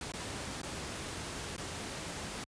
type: noise with dropouts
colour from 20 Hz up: pink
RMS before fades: -40 dBFS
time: 0.01-2.44 s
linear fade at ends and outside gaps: 2 ms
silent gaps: 0.12-0.136 / 0.617-0.631 / 1.565-1.579 s
effects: high-pass 60 Hz 12 dB/octave + resampled to 22050 Hz